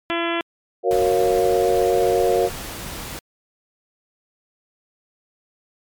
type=harmonic tone; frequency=337.9 Hz; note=E4; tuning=43 cents sharp; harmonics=1 / 2 / 3 / 4 / 5 / 6 / 7 / 8 / 9 / 10; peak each=-24 / -27 / -29 / -30 / -31 / -32 / -32 / -33 / -34 / -34 dBFS; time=0.1-0.41 s; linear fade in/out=0 ms
type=chord; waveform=sine; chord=Gb major seventh; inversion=none; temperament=equal; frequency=370 / 466.2 / 554.4 / 698.5 Hz; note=Gb4 / Bb4 / Db5 / F5; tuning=0 / 0 / 0 / 0 cents; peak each=-20 / -19 / -22 / -22 dBFS; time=0.83-2.5 s; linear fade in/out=50 ms
type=noise; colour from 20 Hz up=pink; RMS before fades=-32 dBFS; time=0.91-3.19 s; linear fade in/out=0 ms
effects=MP3 96 kbps